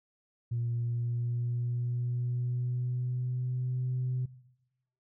sine tone with pitch glide, 118.4 to 126.9 Hz, A#2 to B2, +27 to +47 cents, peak -28 dBFS, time 0.51-4.26 s, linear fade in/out 10 ms, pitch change +120 cents, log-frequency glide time 0.77-3.88 s, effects noise-tail reverb RT60 0.9 s tail -19 dB re dry + tanh soft clip ceiling -25 dBFS

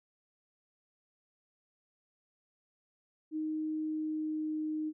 sine tone with pitch glide, 311.1 to 309.3 Hz, D#4 to D#4, 0 to -10 cents, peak -32 dBFS, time 3.31-4.93 s, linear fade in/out 50 ms, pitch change -10 cents, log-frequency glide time 3.81-4.56 s, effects none

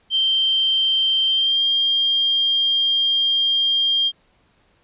sine tone with pitch glide, 3136 to 3206 Hz, G7 to G7, 0 to +38 cents, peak -15 dBFS, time 0.1-4.12 s, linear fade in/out 50 ms, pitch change +38 cents, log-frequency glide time 1.27-1.64 s, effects pink hiss -60 dBFS RMS until 4.83 s + resampled to 8000 Hz

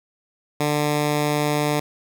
10% pulse tone, 148.4 Hz, D3, 18 cents sharp, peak -11 dBFS, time 0.6-1.8 s, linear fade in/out 5 ms, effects none

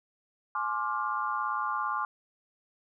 sine chord, D half-diminished seventh, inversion second, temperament just, 845.8 / 1057.2 / 1174.7 / 1409.6 Hz, Ab5 / C6 / D6 / F6, +31 / +18 / 0 / +16 cents, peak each -36 / -33 / -32 / -36 dBFS, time 0.55-2.05 s, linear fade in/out 2 ms, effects none

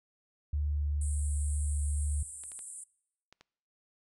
sine tone with vibrato, 73.42 Hz, D2, in tune, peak -28 dBFS, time 0.53-2.23 s, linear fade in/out 5 ms, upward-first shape triangle, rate 2.1 Hz, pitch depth 9 cents each way
pink band-pass noise, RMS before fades -45 dBFS, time 1.01-2.84 s, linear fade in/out 5 ms, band 7900 to 9900 Hz, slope 96 dB/octave
clicks, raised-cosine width 0.2 ms, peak -35 dBFS, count 5, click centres 2.437 / 2.518 / 2.591 / 3.326 / 3.41 s
effects noise-tail reverb RT60 0.8 s tail -24 dB re dry

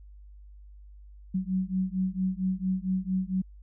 sine beating tone pair, 185 / 189.4 Hz, F#3 / F#3, 0 / +41 cents, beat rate 4.4 Hz, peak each -29 dBFS, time 1.34-3.42 s, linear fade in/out 10 ms, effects added 50 Hz sine -46 dBFS peak until 3.62 s

